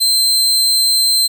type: tone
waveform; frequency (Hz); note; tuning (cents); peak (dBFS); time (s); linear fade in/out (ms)
sawtooth; 4115; C8; -30; -8; 0-1.28; 20
effects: 8-bit